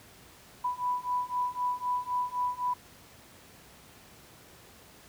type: beating tone pair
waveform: sine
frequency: 987.8 / 991.7 Hz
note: B5 / B5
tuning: 0 / +7 cents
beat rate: 3.9 Hz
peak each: -32 / -31 dBFS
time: 0.64-2.74 s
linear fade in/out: 10 ms
effects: pink hiss -54 dBFS RMS until 5.08 s + high-pass 60 Hz 12 dB/octave